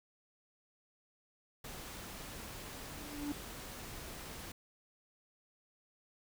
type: noise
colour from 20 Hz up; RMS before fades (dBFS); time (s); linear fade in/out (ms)
pink; -47; 1.64-4.52; 5
type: tone with exponential growth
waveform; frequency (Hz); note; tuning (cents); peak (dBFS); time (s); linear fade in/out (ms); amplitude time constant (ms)
triangle; 291.1; D4; -15; -32; 2.72-3.32; 1; 130
effects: none